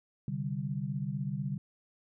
sine chord, C suspended second, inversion none, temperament equal with one note detuned, 130.81 / 146.83 / 195.09 Hz, C3 / D3 / G3, 0 / 0 / -8 cents, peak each -37 / -35 / -37 dBFS, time 0.28-1.58 s, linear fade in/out 2 ms, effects none

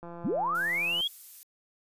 click train, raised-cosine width 1 ms, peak -30 dBFS, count 168, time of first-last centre 0.03-1.007 s, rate 171 Hz
sine linear sweep, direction up, 126.9 to 3382 Hz, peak -26 dBFS, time 0.24-1.08 s, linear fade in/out 10 ms
violet noise, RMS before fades -45 dBFS, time 0.55-1.43 s, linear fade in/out 0 ms
effects resampled to 32000 Hz

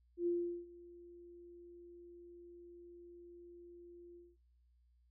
sine tone with ADSR envelope, 347.3 Hz, F4, 10 cents flat, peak -31 dBFS, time 0.17-4.37 s, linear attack 96 ms, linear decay 390 ms, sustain -22 dB, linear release 210 ms, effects noise-tail reverb RT60 0.9 s tail -26 dB re dry + added 60 Hz sine -68 dBFS peak until 5.1 s

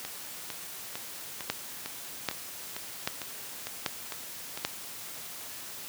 two click trains, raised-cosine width 0.2 ms, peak -10 / -18 dBFS, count 5 / 11, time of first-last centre 1.5-4.65 / 0.05-4.575 s, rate 1.27 / 2.21 Hz, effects white hiss -42 dBFS RMS until 5.88 s + high-pass 80 Hz 12 dB/octave

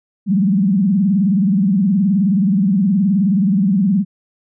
sine tone with vibrato, 194.1 Hz, G3, 17 cents flat, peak -11 dBFS, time 0.26-4.05 s, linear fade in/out 50 ms, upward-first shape sine, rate 19 Hz, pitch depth 180 cents each way, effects none

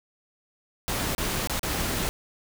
pink noise with dropouts, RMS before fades -28 dBFS, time 0.88-2.09 s, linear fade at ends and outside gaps 0 ms, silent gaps 1.149-1.181 / 1.473-1.497 / 1.594-1.631 s, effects none

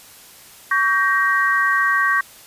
sine chord, G diminished, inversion second, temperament just, 1128.9 / 1568 / 1881.6 Hz, Db6 / G6 / Bb6, +31 / 0 / +16 cents, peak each -19 dBFS, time 0.71-2.21 s, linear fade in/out 5 ms, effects white hiss -44 dBFS RMS until 2.46 s + resampled to 32000 Hz

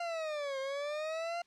40% pulse linear two-way sweep, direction down then up, 698.5 to 530 to 698.5 Hz, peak -34 dBFS, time 0-1.42 s, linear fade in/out 5 ms, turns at 0.59 s, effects white hiss -70 dBFS RMS until 1.46 s + low-pass 5000 Hz 12 dB/octave

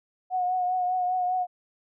sine tone with vibrato, 730 Hz, F#5, 24 cents flat, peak -23 dBFS, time 0.3-1.47 s, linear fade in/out 50 ms, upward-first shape triangle, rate 5 Hz, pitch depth 35 cents each way, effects none

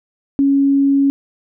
sine tone, 277.2 Hz, C#4, in tune, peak -10 dBFS, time 0.39-1.1 s, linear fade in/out 0 ms, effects none

